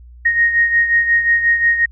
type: beating tone pair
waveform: sine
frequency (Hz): 1864.7 / 1870.3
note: A#6 / A#6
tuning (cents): 0 / +5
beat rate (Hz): 5.6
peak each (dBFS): -12 / -19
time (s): 0.25-1.86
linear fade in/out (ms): 10
effects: added 60 Hz sine -37 dBFS peak until 1.91 s

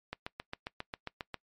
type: click train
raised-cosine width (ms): 0.3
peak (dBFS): -21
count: 10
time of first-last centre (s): 0.13-1.343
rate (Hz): 7.42
effects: noise-tail reverb RT60 0.1 s tail -22 dB re dry + MP3 64 kbps

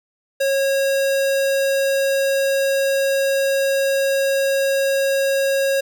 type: tone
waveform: square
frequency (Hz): 546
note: C#5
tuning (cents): -26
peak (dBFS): -17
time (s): 0.4-5.81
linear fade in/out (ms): 10
effects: none

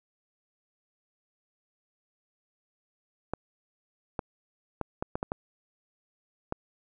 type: clicks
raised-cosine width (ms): 1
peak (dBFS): -16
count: 8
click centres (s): 3.336 / 4.192 / 4.813 / 5.025 / 5.155 / 5.229 / 5.319 / 6.524
effects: none

